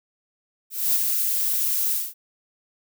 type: noise with ADSR envelope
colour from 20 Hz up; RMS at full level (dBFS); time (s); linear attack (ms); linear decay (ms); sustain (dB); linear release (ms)
violet; -19; 0.7-2.14; 250; 18; -4; 210
effects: none